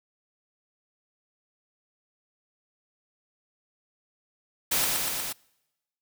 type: noise with echo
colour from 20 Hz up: white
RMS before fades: -25 dBFS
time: 4.71-4.85 s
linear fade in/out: 10 ms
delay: 120 ms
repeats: 4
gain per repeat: -2 dB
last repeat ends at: 5.33 s
effects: noise-tail reverb RT60 1.0 s tail -26 dB re dry